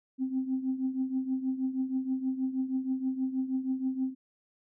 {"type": "tone with tremolo", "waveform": "sine", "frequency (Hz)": 261.6, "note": "C4", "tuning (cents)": 0, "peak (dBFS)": -24, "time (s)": [0.18, 4.15], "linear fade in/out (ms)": 50, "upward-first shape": "triangle", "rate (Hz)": 6.3, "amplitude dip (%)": 80, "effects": ["tanh soft clip ceiling -21 dBFS"]}